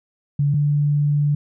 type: tone pair in turn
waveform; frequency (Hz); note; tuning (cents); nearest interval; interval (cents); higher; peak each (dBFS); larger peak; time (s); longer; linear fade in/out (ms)
sine; 143.5 / 146.18; D3 / D3; -40 / -8; unison; 32; second; -15; neither; 0.39-0.54 / 0.54-1.35; second; 5
effects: none